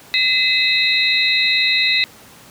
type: tone cluster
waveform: sine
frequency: 2034 / 2589 / 3775 / 4064 Hz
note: C7 / E7 / A#7 / B7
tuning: -50 / -32 / +21 / +49 cents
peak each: -19 dBFS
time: 0.14-2.04 s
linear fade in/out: 0 ms
effects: pink hiss -43 dBFS RMS until 2.5 s + high-pass 100 Hz 12 dB/octave

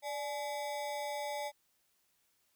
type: ring-modulated tone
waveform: square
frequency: 717 Hz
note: F5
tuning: 45 cents sharp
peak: -34 dBFS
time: 0.02-1.52 s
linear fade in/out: 50 ms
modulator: 130 Hz
effects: white hiss -75 dBFS RMS until 2.55 s

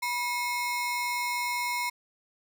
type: ring-modulated tone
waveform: 45% pulse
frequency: 1568 Hz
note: G6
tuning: in tune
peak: -25 dBFS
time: 0.02-1.9 s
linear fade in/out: 10 ms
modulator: 595 Hz
effects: none

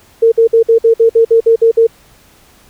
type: tone bursts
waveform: sine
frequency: 456.2 Hz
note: A#4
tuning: 37 cents flat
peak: -4 dBFS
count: 11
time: 0.22-1.87 s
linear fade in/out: 10 ms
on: 100 ms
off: 55 ms
effects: pink hiss -46 dBFS RMS until 2.69 s

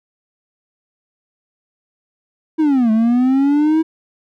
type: linear two-way sweep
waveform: triangle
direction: down then up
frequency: 324 to 215.7 to 324 Hz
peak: -9 dBFS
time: 2.58-3.83 s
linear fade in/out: 20 ms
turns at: 2.91 s
effects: none

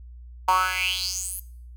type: tone with high-pass filter sweep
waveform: 10% pulse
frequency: 185 Hz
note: F#3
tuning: in tune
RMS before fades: -25 dBFS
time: 0.48-1.4 s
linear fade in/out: 5 ms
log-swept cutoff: 900 to 12000 Hz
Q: 6.2
effects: noise-tail reverb RT60 0.6 s tail -20 dB re dry + added 60 Hz sine -40 dBFS peak until 1.76 s

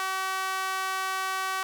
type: tone with high-pass filter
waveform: sawtooth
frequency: 380 Hz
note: F#4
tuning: 46 cents sharp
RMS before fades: -30 dBFS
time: 0-1.63 s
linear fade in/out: 0 ms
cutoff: 1100 Hz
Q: 2.1
effects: none

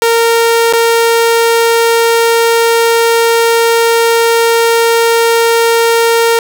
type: tone with dropouts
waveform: sawtooth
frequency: 461.6 Hz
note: A#4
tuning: 17 cents flat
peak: -3 dBFS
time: 0.02-6.39 s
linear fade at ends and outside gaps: 1 ms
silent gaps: 0.727-0.734 s
effects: none

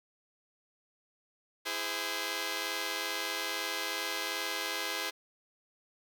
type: chord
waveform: 5% pulse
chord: E augmented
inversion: none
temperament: just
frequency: 329.6 / 412 / 515 Hz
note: E4 / G#4 / B#4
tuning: 0 / -14 / -28 cents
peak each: -28 / -27 / -26 dBFS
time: 1.65-5.11 s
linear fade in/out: 20 ms
effects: none

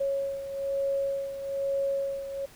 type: beating tone pair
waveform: sine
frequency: 551 / 552.1 Hz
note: C#5 / C#5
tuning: -11 / -7 cents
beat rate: 1.1 Hz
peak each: -28 / -34 dBFS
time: 0-2.46 s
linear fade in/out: 10 ms
effects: pink hiss -53 dBFS RMS until 2.55 s

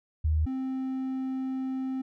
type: tone pair in turn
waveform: sine / triangle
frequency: 77.78 / 262.4 Hz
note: D#2 / C4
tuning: 0 / +5 cents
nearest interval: octave + major sixth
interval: 2105 cents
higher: second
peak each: -22 / -27 dBFS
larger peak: first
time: 0.24-0.46 / 0.46-2.02 s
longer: second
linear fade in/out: 10 ms
effects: none

